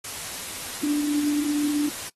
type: tone in noise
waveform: sine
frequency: 293.7 Hz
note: D4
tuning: in tune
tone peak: -20 dBFS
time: 0.83-1.89 s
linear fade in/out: 5 ms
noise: white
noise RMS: -34 dBFS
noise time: 0.04-2.09 s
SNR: +11 dB
effects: noise-tail reverb RT60 0.1 s tail -20 dB re dry + AAC 32 kbps